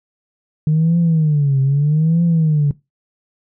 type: tone with vibrato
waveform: sine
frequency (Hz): 151.6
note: D#3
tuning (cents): -45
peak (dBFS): -10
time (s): 0.67-2.71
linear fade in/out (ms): 2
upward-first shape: triangle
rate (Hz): 0.8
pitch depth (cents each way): 220
effects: noise-tail reverb RT60 0.2 s tail -20 dB re dry + tanh soft clip ceiling -8 dBFS